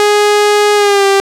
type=tone with pitch glide; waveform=sawtooth; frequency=415.3 to 393.6 Hz; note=G#4 to G4; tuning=0 to +7 cents; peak=-3 dBFS; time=0-1.2 s; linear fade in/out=0 ms; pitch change=-93 cents; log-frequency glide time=0.75-1.06 s; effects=low-pass 9000 Hz 12 dB/octave + 7-bit